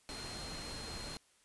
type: tone in noise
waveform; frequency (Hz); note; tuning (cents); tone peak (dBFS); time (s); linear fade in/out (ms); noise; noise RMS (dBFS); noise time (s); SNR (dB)
sine; 4200; C8; +6; -47; 0.09-1.17; 0; pink; -45; 0.09-1.17; -5
effects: white hiss -69 dBFS RMS until 1.44 s + resampled to 24000 Hz